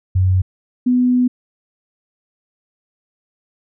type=tone pair in turn; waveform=sine; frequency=93 / 248.9 Hz; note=F#2 / B3; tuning=+9 / +14 cents; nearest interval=octave + perfect fourth; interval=1705 cents; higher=second; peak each=-11 dBFS; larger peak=neither; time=0.15-0.42 / 0.86-1.28 s; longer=second; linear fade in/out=10 ms; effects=none